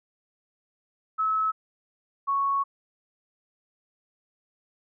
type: tone pair in turn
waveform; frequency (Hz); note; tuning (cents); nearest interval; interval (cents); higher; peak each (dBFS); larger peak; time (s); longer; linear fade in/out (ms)
sine; 1295 / 1108.3; E6 / C#6; -31 / -1; minor third; 270; first; -22; neither; 1.18-1.52 / 2.27-2.64; second; 20
effects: none